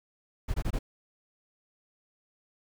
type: noise bursts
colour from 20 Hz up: brown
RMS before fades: -29 dBFS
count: 4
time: 0.48-0.79 s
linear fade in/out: 10 ms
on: 61 ms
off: 22 ms
effects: none